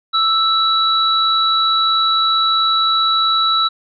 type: tone pair together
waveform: sine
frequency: 1318.5 / 3917 Hz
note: E6 / B7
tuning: 0 / -15 cents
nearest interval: octave + perfect fifth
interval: 1885 cents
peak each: -15 dBFS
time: 0.13-3.69 s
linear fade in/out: 20 ms
effects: none